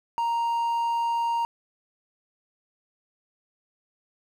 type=tone; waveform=triangle; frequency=932.3 Hz; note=A#5; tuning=in tune; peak=-21 dBFS; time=0.18-1.45 s; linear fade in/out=0 ms; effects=10-bit